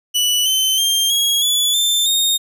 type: tone with pitch steps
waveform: sawtooth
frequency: 2960 / 3071 / 3187 / 3307 / 3432 / 3561 / 3695 Hz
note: F#7 / G7 / G7 / G#7 / A7 / A7 / A#7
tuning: 0 / -36 / +28 / -8 / -44 / +20 / -16 cents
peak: -11 dBFS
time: 0.14-2.38 s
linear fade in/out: 20 ms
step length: 320 ms
effects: none